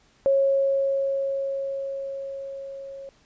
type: tone with level ramp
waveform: sine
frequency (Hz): 547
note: C#5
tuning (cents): -23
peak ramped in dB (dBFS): -16 to -36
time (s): 0.26-3.09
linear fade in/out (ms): 0
effects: pink hiss -60 dBFS RMS until 3.25 s + resampled to 16000 Hz